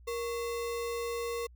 sine tone with sample-and-hold, 469.7 Hz, A#4, 13 cents sharp, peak -32 dBFS, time 0.07-1.47 s, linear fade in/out 10 ms, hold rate 1575 Hz, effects added 60 Hz sine -52 dBFS peak until 1.55 s

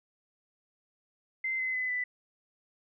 sine tone with pitch steps, 2074 / 2045 / 2017 / 1989.5 Hz, C7 / C7 / B6 / B6, -16 / -40 / +36 / +12 cents, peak -29 dBFS, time 1.44-2.04 s, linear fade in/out 5 ms, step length 150 ms, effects none

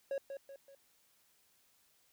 triangle tone with echo, 550 Hz, C#5, 14 cents flat, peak -32 dBFS, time 0.11-0.18 s, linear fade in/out 2 ms, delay 190 ms, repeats 3, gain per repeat -7 dB, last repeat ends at 0.75 s, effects white hiss -71 dBFS RMS until 2.12 s

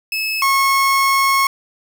30% pulse tone pair in turn, 2596 / 1091.5 Hz, E7 / C#6, -27 / -27 cents, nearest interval octave + minor third, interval 1500 cents, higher first, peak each -16 / -10 dBFS, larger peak second, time 0.12-0.42 / 0.42-1.47 s, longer second, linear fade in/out 2 ms, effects none

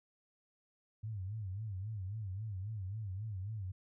sine tone with vibrato, 101.4 Hz, G#2, 41 cents flat, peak -38 dBFS, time 1.03-3.72 s, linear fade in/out 10 ms, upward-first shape sine, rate 3.7 Hz, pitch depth 170 cents each way, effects none

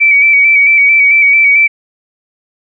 sine tone with vibrato, 2291 Hz, D7, 44 cents flat, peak -4 dBFS, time 0-1.68 s, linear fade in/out 20 ms, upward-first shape square, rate 4.5 Hz, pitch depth 28 cents each way, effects none

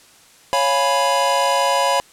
square chord, C# dominant seventh, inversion none, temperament equal, 554.4 / 698.5 / 830.6 / 987.8 Hz, C#5 / E#5 / G#5 / B5, 0 / 0 / 0 / 0 cents, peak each -21 / -24 / -25 / -19 dBFS, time 0.53-2 s, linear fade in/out 0 ms, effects white hiss -49 dBFS RMS until 2.12 s + low-pass 10000 Hz 12 dB/octave

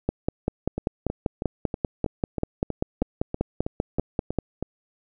two click trains, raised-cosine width 2 ms, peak -14 / -9 dBFS, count 13 / 23, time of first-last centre 0.78-4.626 / 0.09-4.387 s, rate 3.12 / 5.12 Hz, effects none

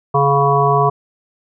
harmonic tone, 140.6 Hz, C#3, 25 cents sharp, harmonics 1 / 3 / 5 / 7 / 8, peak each -17 / -17 / -17 / -17 / -17 dBFS, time 0.14-0.9 s, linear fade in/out 10 ms, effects none

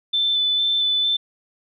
sine tone with vibrato, 3520 Hz, A7, in tune, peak -17 dBFS, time 0.13-1.17 s, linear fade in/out 10 ms, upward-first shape square, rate 2.2 Hz, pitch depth 10 cents each way, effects none

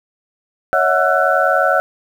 sine tone cluster, 559 / 639 / 730 / 1344 / 1490 Hz, C#5 / D#5 / F#5 / E6 / F#6, +14 / +46 / -24 / +33 / +12 cents, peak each -18 dBFS, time 0.73-1.8 s, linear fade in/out 0 ms, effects 7-bit

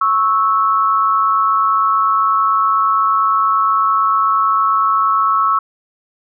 sine tone pair together, 1103.3 / 1312 Hz, C#6 / E6, -9 / -9 cents, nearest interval minor third, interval 300 cents, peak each -14 dBFS, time 0.01-5.59 s, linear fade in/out 5 ms, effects none

